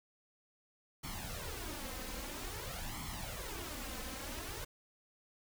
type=noise with flanger; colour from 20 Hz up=pink; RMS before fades=-43 dBFS; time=1.03-4.65 s; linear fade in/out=10 ms; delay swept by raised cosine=0.92 to 3.92 ms; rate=0.5 Hz; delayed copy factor=+0.7; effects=none